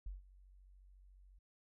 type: tone with ADSR envelope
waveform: sine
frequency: 47 Hz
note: F#1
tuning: 28 cents sharp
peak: -40 dBFS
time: 0.06-1.39 s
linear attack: 5 ms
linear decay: 150 ms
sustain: -19 dB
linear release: 9 ms
effects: none